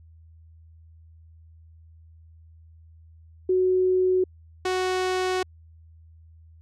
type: tone pair in turn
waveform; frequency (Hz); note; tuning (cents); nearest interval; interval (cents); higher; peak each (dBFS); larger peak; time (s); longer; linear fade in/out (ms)
sine / sawtooth; 370 / 370; F#4 / F#4; 0 / 0; unison; 0; neither; -18 / -19; first; 3.49-4.24 / 4.65-5.43; second; 5
effects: added 81 Hz sine -48 dBFS peak until 6.61 s + low-pass 7000 Hz 12 dB/octave